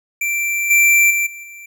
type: tone with level steps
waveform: square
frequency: 2349 Hz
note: D7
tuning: in tune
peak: -18 / -10 / -16 / -32 / -35 dBFS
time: 0.21-1.66 s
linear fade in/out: 5 ms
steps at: 0.7 / 1.1 / 1.26 / 1.43 s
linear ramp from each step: 10 ms
effects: none